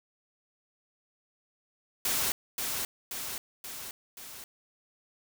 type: noise with echo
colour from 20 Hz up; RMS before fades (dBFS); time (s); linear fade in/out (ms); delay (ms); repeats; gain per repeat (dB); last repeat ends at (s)
white; -29; 2.05-2.32; 2; 530; 4; -4; 4.44
effects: none